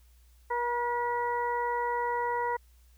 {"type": "harmonic tone with a mistuned harmonic", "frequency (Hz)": 479.6, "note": "A#4", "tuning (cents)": 49, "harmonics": [1, 2, 3, 4], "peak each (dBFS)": [-33, -29, -41, -38], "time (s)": [0.5, 2.57], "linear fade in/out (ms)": 10, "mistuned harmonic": 4, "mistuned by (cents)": 20, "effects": ["added 60 Hz sine -56 dBFS peak until 2.97 s", "white hiss -68 dBFS RMS until 2.97 s"]}